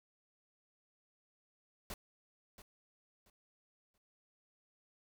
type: noise with echo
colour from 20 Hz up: pink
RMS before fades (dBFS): -44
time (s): 1.9-1.94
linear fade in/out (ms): 2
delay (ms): 680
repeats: 3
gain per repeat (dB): -12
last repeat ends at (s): 3.98
effects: none